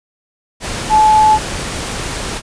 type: tone in noise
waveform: sine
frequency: 862 Hz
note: A5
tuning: 36 cents flat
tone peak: -6 dBFS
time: 0.89-1.39 s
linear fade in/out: 50 ms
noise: pink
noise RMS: -22 dBFS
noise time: 0.6-2.42 s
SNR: +13 dB
effects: resampled to 22050 Hz

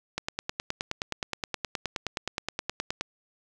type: click train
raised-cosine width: 0.2 ms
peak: -12 dBFS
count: 28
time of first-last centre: 0.18-3.01 s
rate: 9.54 Hz
effects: none

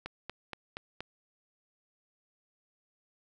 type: click train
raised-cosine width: 0.3 ms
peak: -22 dBFS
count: 5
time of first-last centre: 0.06-1.006 s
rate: 4.23 Hz
effects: none

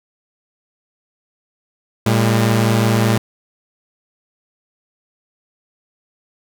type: tone pair together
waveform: sawtooth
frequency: 113.6 / 201.8 Hz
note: A#2 / G#3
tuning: -44 / -49 cents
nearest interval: minor seventh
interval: 995 cents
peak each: -10 / -14 dBFS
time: 2.06-3.18 s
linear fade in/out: 5 ms
effects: none

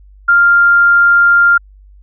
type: tone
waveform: sine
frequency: 1396.9 Hz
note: F6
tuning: in tune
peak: -5 dBFS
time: 0.28-1.58 s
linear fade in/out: 10 ms
effects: added 49 Hz sine -38 dBFS peak until 2.02 s

